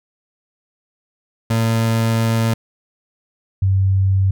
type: tone pair in turn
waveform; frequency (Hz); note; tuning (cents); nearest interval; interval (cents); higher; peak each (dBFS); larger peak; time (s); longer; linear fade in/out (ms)
30% pulse / sine; 113.5 / 96.14; A#2 / G2; -46 / -33; minor third; 287; first; -12; neither; 1.5-2.54 / 3.62-4.31; first; 5
effects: none